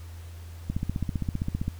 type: click train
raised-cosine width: 5 ms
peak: -15 dBFS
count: 16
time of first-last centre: 0.7-1.68 s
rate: 15.3 Hz
effects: added 84 Hz sine -39 dBFS peak until 1.79 s + pink hiss -53 dBFS RMS until 1.79 s